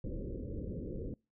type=low-pass noise; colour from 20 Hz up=pink; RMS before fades=-40 dBFS; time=0.04-1.14 s; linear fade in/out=2 ms; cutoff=540 Hz; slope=96 dB/octave; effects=noise-tail reverb RT60 0.3 s tail -26 dB re dry